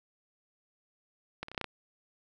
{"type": "clicks", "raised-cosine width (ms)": 0.3, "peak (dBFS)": [-20, -27, -28, -30, -15, -17, -20], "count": 7, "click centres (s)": [1.43, 1.484, 1.516, 1.547, 1.578, 1.613, 1.643], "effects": []}